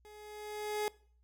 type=tone with level ramp; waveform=30% pulse; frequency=421.1 Hz; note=G#4; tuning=24 cents sharp; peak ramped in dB=-50 to -28 dBFS; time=0.05-0.88 s; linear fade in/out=0 ms; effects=noise-tail reverb RT60 0.5 s tail -22 dB re dry + added 60 Hz sine -65 dBFS peak until 1.23 s